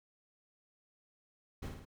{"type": "noise with echo", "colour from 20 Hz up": "brown", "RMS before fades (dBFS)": -40, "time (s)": [1.62, 1.69], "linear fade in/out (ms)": 10, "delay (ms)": 54, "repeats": 3, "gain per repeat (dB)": -4, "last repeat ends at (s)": 1.852, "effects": []}